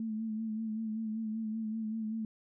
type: tone with vibrato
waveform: sine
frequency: 220 Hz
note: A3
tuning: in tune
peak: -33 dBFS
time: 0-2.25 s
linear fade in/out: 2 ms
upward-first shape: sine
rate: 5.2 Hz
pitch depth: 39 cents each way
effects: none